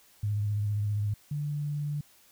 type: tone with vibrato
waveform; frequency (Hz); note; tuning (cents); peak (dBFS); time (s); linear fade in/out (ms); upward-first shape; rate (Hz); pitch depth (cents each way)
sine; 103.83; G#2; 0; -26; 0.23-1.14; 5; sine; 15; 31
type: tone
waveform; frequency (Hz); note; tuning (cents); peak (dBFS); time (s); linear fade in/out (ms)
sine; 146.83; D3; 0; -29; 1.31-2.01; 5
effects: white hiss -60 dBFS RMS until 2.31 s